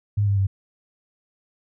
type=tone with pitch steps; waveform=sine; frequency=102.9 / 100.03 / 97.24 Hz; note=G#2 / G2 / G2; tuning=-16 / +36 / -13 cents; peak=-17 dBFS; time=0.17-0.47 s; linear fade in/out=10 ms; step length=100 ms; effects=none